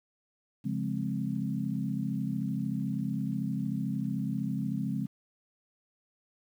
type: chord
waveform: sine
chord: Db major seventh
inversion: none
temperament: equal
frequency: 138.59 / 174.61 / 207.7 / 261.6 Hz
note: Db3 / F3 / Ab3 / C4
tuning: 0 / 0 / 0 / 0 cents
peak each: -35 / -36 / -33 / -36 dBFS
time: 0.64-5.07 s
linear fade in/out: 20 ms
effects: 10-bit